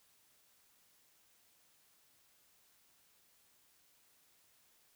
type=silence; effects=white hiss -70 dBFS RMS until 4.95 s